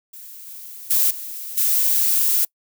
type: noise with level steps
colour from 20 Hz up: violet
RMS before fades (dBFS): -39 / -37 / -17 / -32 / -18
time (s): 0.13-2.45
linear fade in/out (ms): 5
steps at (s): 0.46 / 0.9 / 1.1 / 1.57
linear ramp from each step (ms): 10
effects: noise-tail reverb RT60 0.1 s tail -26 dB re dry